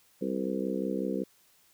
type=harmonic tone with a mistuned harmonic; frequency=65.41 Hz; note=C2; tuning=in tune; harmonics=3 / 4 / 5 / 6 / 7 / 8; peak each=-34 / -35 / -36 / -37 / -37 / -38 dBFS; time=0.21-1.24 s; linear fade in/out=10 ms; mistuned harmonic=8; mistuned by=-43 cents; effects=white hiss -64 dBFS RMS until 1.73 s